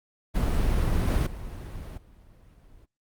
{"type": "noise with level steps", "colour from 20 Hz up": "brown", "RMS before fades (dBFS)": [-24, -22, -37, -53], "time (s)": [0.34, 2.86], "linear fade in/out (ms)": 20, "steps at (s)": [1.07, 1.26, 1.97], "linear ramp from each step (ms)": 10, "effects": ["noise-tail reverb RT60 0.1 s tail -22 dB re dry", "Opus 32 kbps"]}